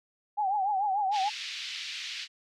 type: tone with vibrato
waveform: sine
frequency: 799 Hz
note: G5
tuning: 33 cents sharp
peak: -25 dBFS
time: 0.37-1.3 s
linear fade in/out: 20 ms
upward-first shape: triangle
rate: 6.8 Hz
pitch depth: 130 cents each way
type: band-pass noise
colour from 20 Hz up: pink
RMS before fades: -38 dBFS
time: 1.11-2.28 s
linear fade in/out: 50 ms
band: 2300 to 4900 Hz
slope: 24 dB/octave
effects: none